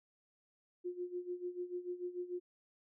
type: tone with tremolo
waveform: sine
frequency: 356.8 Hz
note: F4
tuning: 37 cents sharp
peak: -36 dBFS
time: 0.84-2.4 s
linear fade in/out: 20 ms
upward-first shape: sine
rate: 6.8 Hz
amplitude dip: 80%
effects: none